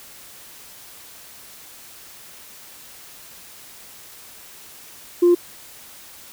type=tone; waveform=sine; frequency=350 Hz; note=F4; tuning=4 cents sharp; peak=-9 dBFS; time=5.22-5.35 s; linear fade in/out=10 ms; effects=tanh soft clip ceiling -8 dBFS + white hiss -43 dBFS RMS until 6.32 s